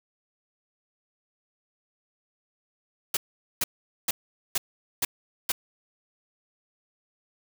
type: noise bursts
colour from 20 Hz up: white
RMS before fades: -25 dBFS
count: 6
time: 3.14-5.52 s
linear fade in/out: 5 ms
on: 30 ms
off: 440 ms
effects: none